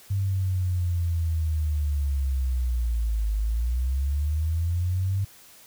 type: linear two-way sweep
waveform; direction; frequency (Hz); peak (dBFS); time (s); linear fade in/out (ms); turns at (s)
sine; down then up; 99.2 to 51.4 to 99.2; -22; 0.1-5.25; 10; 3.35
effects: white hiss -51 dBFS RMS until 5.66 s